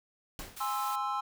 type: noise with exponential decay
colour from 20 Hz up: pink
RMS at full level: -39 dBFS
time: 0.39-0.77 s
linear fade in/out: 1 ms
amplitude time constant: 81 ms
type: high-pass noise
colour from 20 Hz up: white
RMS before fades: -44 dBFS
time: 0.56-0.96 s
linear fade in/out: 10 ms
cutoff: 800 Hz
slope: 96 dB/octave
type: chord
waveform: triangle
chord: Ab augmented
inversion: none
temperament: equal with one note detuned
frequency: 824.4 / 1046.5 / 1318.5 Hz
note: Ab5 / C6 / E6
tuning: -13 / 0 / 0 cents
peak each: -33 dBFS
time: 0.6-1.21 s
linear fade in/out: 10 ms
effects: none